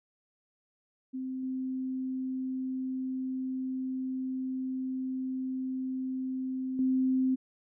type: tone with level steps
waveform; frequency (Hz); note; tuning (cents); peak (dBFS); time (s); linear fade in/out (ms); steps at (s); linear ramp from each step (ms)
sine; 260; C4; -11; -33 / -31 / -24; 1.13-7.36; 20; 1.43 / 6.79; 2
effects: none